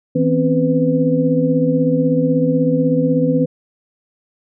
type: tone cluster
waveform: sine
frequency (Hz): 160.7 / 253.1 / 269.3 / 500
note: E3 / B3 / C#4 / B4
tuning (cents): -44 / +43 / -50 / +21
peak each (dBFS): -18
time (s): 0.15-3.46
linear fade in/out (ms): 10
effects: none